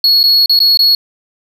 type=tone with dropouts; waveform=triangle; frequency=4346 Hz; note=C#8; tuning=35 cents flat; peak=-5 dBFS; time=0.04-0.95 s; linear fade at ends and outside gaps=2 ms; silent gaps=0.231-0.238 / 0.46-0.495 / 0.591-0.602 / 0.773-0.791 s; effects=none